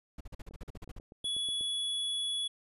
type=noise bursts; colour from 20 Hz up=brown; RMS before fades=-42 dBFS; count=12; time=0.18-0.988 s; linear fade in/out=5 ms; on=27 ms; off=44 ms
type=click train; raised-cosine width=2 ms; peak=-37 dBFS; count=10; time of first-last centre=0.51-1.61 s; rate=8.18 Hz
type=tone; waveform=square; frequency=3390 Hz; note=G#7; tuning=35 cents sharp; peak=-32 dBFS; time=1.24-2.48 s; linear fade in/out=10 ms
effects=resampled to 32000 Hz